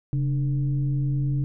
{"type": "tone with frequency modulation", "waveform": "sine", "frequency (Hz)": 136.6, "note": "C#3", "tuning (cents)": -25, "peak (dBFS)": -21, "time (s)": [0.13, 1.44], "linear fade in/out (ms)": 0, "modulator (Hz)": 162, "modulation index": 0.46, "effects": []}